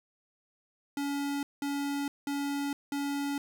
square tone bursts, 283 Hz, C#4, 36 cents sharp, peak -31 dBFS, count 4, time 0.97-3.38 s, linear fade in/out 2 ms, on 460 ms, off 190 ms, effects none

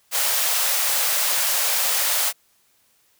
white high-pass noise, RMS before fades -21 dBFS, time 0.11-2.33 s, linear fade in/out 50 ms, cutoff 480 Hz, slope 96 dB/octave, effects white hiss -62 dBFS RMS until 3.19 s

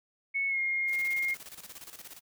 sine tone with pitch glide, 2205 to 2136 Hz, C#7 to C7, -10 to +35 cents, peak -27 dBFS, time 0.34-1.35 s, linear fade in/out 20 ms, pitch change -55 cents, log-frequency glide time 0.48-0.59 s
white noise with tremolo, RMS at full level -45 dBFS, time 0.87-2.21 s, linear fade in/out 50 ms, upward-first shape square, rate 17 Hz, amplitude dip 70%
effects none

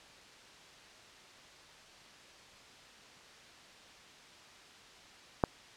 click, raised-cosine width 1 ms, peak -11 dBFS, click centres 5.438 s, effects white hiss -55 dBFS RMS until 5.76 s + low-pass 5000 Hz 12 dB/octave

